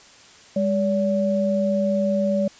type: tone pair together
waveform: sine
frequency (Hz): 202.4 / 572.5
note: G#3 / D5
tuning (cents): -44 / -44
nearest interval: octave + tritone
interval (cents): 1800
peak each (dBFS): -21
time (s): 0.56-2.48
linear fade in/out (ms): 5
effects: white hiss -48 dBFS RMS until 2.59 s + resampled to 16000 Hz

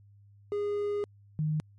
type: tone pair in turn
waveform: triangle / sine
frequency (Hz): 410.8 / 153.88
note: G#4 / D#3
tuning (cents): -19 / -19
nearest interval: octave + perfect fourth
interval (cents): 1700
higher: first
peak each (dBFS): -26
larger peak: neither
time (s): 0.52-1.04 / 1.39-1.6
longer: first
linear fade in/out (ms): 0
effects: added 101 Hz sine -54 dBFS peak until 1.78 s + MP3 48 kbps

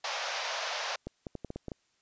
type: band-pass noise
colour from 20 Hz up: pink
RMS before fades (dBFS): -35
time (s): 0.04-0.96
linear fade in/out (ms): 5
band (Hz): 550 to 6200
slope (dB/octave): 48
type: clicks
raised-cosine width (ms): 2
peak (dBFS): -24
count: 8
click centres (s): 1.07 / 1.268 / 1.353 / 1.447 / 1.504 / 1.56 / 1.683 / 1.718
effects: white hiss -72 dBFS RMS until 2.01 s + resampled to 16000 Hz

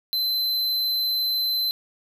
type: tone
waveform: square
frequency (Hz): 4063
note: B7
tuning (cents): +48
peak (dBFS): -22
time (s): 0.13-1.71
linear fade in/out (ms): 0
effects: none

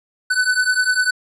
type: beating tone pair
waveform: square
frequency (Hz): 1497 / 1507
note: F#6 / F#6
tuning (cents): +20 / +31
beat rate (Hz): 10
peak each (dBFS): -19 / -19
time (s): 0.3-1.11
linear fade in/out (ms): 10
effects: resampled to 24000 Hz

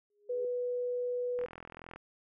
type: tone with exponential growth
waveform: sine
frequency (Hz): 413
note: G#4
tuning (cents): -10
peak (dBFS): -38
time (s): 0.1-0.45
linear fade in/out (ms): 2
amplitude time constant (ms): 75
type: tone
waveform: sine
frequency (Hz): 491.9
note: B4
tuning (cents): -7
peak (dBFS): -31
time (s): 0.29-1.46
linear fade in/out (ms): 10
type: click train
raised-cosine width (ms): 0.5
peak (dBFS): -31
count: 25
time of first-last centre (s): 1.39-1.96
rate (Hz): 42.1
effects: none

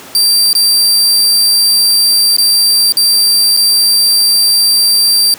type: tone with dropouts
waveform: sawtooth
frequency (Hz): 4699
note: D8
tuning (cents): 0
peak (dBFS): -4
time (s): 0.15-5.34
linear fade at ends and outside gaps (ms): 1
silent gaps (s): 0.53-0.551 / 2.366-2.383 / 2.922-2.97 / 3.566-3.572
effects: pink hiss -32 dBFS RMS until 5.38 s + high-pass 200 Hz 12 dB/octave

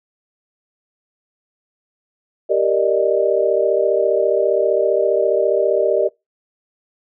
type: chord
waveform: sine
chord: Eb major seventh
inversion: first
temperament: equal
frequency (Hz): 392 / 466.2 / 587.3 / 622.3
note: G4 / Bb4 / D5 / Eb5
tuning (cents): 0 / 0 / 0 / 0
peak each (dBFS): -19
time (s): 2.49-6.09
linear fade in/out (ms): 20
effects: noise-tail reverb RT60 0.2 s tail -24 dB re dry

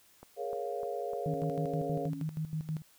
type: click train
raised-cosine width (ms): 1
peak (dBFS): -34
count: 5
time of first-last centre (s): 0.23-1.435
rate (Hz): 3.32
type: chord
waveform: sine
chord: Bb minor seventh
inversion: third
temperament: equal with one note detuned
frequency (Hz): 415.3 / 469.7 / 554.4 / 698.5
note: Ab4 / Bb4 / Db5 / F5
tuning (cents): 0 / +13 / 0 / 0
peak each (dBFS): -39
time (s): 0.36-2.1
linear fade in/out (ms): 50
type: tone with tremolo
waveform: sine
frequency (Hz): 156.7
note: D#3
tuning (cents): +13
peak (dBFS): -31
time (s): 1.26-2.82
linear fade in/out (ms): 0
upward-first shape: square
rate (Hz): 6.3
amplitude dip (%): 75
type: tone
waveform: sine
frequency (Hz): 277.2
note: C#4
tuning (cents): 0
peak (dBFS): -39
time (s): 1.26-2.24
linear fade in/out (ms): 20
effects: white hiss -63 dBFS RMS until 2.98 s

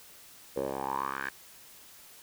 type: tone with band-pass filter sweep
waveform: 10% pulse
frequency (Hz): 67.7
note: C#2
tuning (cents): -40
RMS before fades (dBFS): -34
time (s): 0.56-1.3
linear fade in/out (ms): 10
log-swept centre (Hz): 500 to 1700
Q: 5.6
effects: white hiss -53 dBFS RMS until 2.22 s

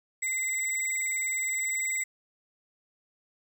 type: tone pair together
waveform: sine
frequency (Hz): 2061 / 7790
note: C7 / B8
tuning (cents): -27 / -25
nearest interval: octave + major seventh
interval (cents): 2302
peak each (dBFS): -28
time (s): 0.22-2.04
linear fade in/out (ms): 10
effects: tanh soft clip ceiling -24 dBFS + 9-bit

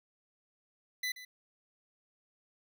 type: tone with echo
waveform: 25% pulse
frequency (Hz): 2000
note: B6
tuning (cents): +21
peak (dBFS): -29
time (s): 1.03-1.12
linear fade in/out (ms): 5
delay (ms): 130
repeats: 1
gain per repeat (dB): -14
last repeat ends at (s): 1.25
effects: none

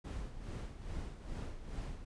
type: noise with tremolo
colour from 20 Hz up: brown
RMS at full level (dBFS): -40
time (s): 0.04-2.05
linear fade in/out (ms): 10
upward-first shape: sine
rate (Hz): 2.4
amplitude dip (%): 65
effects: resampled to 22050 Hz

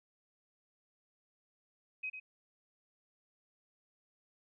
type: tone with echo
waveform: sine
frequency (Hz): 2526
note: D#7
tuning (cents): +26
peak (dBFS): -36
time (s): 2.03-2.1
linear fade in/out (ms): 10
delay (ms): 100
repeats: 1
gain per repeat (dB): -7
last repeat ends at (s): 2.2
effects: none

